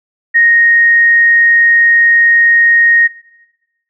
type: tone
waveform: sine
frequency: 1864.7 Hz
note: A#6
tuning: in tune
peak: -5 dBFS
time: 0.34-3.08 s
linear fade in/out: 20 ms
effects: noise-tail reverb RT60 1.0 s tail -18 dB re dry